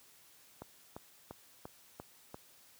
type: click train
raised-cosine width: 1 ms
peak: -30 dBFS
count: 6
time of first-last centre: 0.62-2.344 s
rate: 2.9 Hz
effects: white hiss -62 dBFS RMS until 2.79 s + high-pass 60 Hz 12 dB/octave